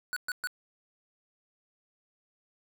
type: tone bursts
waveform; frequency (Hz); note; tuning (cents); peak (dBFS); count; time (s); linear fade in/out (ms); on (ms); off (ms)
square; 1479; F#6; -1; -31; 3; 0.13-0.472; 0; 34; 120
effects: none